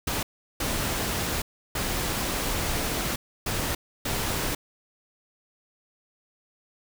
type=noise bursts at uneven times; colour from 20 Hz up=pink; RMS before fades=-28 dBFS; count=5; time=0.07-0.23 / 0.6-1.42 / 1.75-3.16 / 3.46-3.75 / 4.05-4.55 s; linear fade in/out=5 ms; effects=none